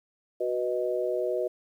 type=chord; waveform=sine; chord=B major; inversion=second; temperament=equal with one note detuned; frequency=370 / 491.6 / 622.3 Hz; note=F#4 / B4 / D#5; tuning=0 / -8 / 0 cents; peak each=-30 dBFS; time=0.4-1.48 s; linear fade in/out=10 ms; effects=10-bit

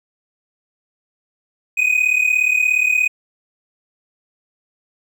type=tone pair together; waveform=triangle; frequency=2470 / 2507 Hz; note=D#7 / D#7; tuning=-13 / +12 cents; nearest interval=unison; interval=25 cents; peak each=-16 / -14 dBFS; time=1.77-3.08 s; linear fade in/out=10 ms; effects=none

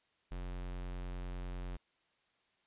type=tone; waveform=square; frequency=45 Hz; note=F#1; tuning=47 cents flat; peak=-40 dBFS; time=0.31-1.77 s; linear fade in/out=10 ms; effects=white hiss -75 dBFS RMS until 2.66 s + resampled to 8000 Hz

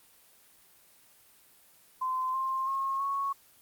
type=tone with pitch steps; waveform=sine; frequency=1032 / 1056.1 / 1080.8 / 1106.1 Hz; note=C6 / C6 / C#6 / C#6; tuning=-24 / +16 / -44 / -4 cents; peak=-28 dBFS; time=2.01-3.33 s; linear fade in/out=10 ms; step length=330 ms; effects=white hiss -60 dBFS RMS until 3.61 s + Opus 24 kbps

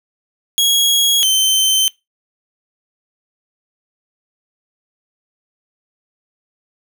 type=tone pair in turn; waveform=sawtooth; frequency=3313 / 3093 Hz; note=G#7 / G7; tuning=-5 / -24 cents; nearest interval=minor second; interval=119 cents; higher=first; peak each=-8 dBFS; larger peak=neither; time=0.58-1.23 / 1.23-1.88 s; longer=neither; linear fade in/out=0 ms; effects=noise-tail reverb RT60 0.2 s tail -21 dB re dry

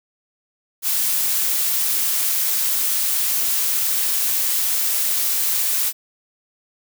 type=noise; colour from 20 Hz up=blue; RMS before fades=-20 dBFS; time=0.82-5.93 s; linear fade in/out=50 ms; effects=none

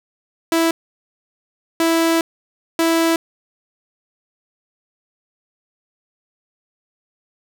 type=tone bursts at uneven times; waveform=sawtooth; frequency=329.6 Hz; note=E4; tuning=in tune; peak=-10 dBFS; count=3; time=0.52-0.71 / 1.8-2.21 / 2.79-3.16 s; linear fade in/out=2 ms; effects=none

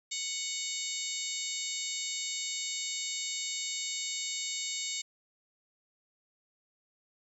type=harmonic tone; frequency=740 Hz; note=F#5; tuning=in tune; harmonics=3 / 4 / 5 / 6 / 7 / 8 / 9 / 10; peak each=-42 / -44 / -40 / -42 / -47 / -45 / -43 / -38 dBFS; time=0.11-5.02 s; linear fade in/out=10 ms; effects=11-bit

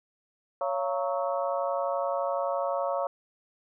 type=harmonic tone with a mistuned harmonic; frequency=185.4 Hz; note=F#3; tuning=4 cents sharp; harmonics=3 / 4 / 5 / 6 / 7; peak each=-29 / -32 / -35 / -35 / -39 dBFS; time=0.61-3.07 s; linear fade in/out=2 ms; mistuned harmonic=4; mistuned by=-130 cents; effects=none

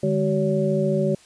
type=tone cluster; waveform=sine; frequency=150.7 / 204.6 / 380.4 / 565 Hz; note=D3 / G#3 / F#4 / C#5; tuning=+45 / -26 / +48 / +33 cents; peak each=-24 dBFS; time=0.03-1.15 s; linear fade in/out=5 ms; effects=white hiss -52 dBFS RMS until 1.25 s + resampled to 22050 Hz

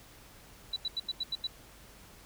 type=tone bursts; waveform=sine; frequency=3951 Hz; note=B7; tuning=in tune; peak=-30 dBFS; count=7; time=0.73-1.471 s; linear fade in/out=5 ms; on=33 ms; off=85 ms; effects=added 48 Hz sine -61 dBFS peak until 2.25 s + pink hiss -55 dBFS RMS until 2.25 s

